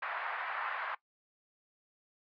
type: band-pass noise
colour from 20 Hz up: white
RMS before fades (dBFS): -38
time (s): 0.02-0.95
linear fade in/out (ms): 5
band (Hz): 770 to 1800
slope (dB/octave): 24
effects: noise-tail reverb RT60 0.1 s tail -19 dB re dry + resampled to 11025 Hz